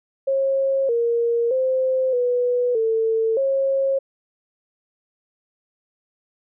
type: tone with pitch steps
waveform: sine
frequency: 541 / 468.6 / 520 / 491.2 / 447.4 / 542 Hz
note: C#5 / A#4 / C5 / B4 / A4 / C#5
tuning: -42 / +9 / -11 / -9 / +29 / -39 cents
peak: -17 dBFS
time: 0.27-3.99 s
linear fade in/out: 10 ms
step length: 620 ms
effects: none